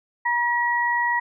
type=tone pair together; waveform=sine; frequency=956.3 / 1916 Hz; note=A#5 / A#6; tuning=+44 / +47 cents; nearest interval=octave; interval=1203 cents; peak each=-22 dBFS; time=0.25-1.2 s; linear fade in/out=10 ms; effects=none